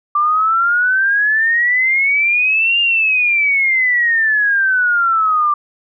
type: exponential two-way sweep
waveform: sine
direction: up then down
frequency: 1174.7 to 2819 to 1174.7 Hz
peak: -11 dBFS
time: 0.15-5.54 s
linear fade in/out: 5 ms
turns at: 2.8 s
effects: none